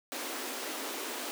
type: high-pass noise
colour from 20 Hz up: pink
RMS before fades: -38 dBFS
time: 0.12-1.31 s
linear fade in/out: 0 ms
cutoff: 240 Hz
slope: 96 dB/octave
effects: none